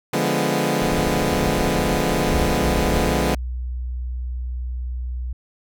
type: chord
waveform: 15% pulse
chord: D diminished seventh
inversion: none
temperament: equal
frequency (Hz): 146.83 / 174.61 / 207.7 / 246.9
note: D3 / F3 / Ab3 / Cb4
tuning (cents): 0 / 0 / 0 / 0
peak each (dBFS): -18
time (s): 0.13-3.35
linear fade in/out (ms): 5
type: noise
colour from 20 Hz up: brown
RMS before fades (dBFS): -27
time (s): 0.82-3.12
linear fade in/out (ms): 0
type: tone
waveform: sine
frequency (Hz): 61.74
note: B1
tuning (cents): 0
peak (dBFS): -24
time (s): 2.34-5.33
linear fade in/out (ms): 5
effects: none